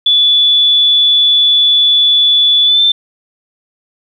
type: tone with pitch glide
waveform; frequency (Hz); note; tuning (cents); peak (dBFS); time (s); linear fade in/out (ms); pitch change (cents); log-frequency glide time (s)
sine; 3450 to 3551; A7 to A7; -35 to +15; -6; 0.06-2.92; 5; +50; 2.64-2.81
effects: 8-bit